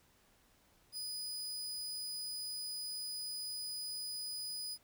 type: tone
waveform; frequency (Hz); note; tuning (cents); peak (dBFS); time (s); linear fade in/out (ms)
sawtooth; 4971; D#8; -2; -37; 0.92-4.78; 50
effects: pink hiss -69 dBFS RMS until 4.83 s